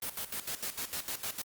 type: noise with tremolo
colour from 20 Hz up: white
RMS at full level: -36 dBFS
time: 0.02-1.42 s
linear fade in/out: 5 ms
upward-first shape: square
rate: 6.6 Hz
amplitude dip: 75%
effects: Opus 32 kbps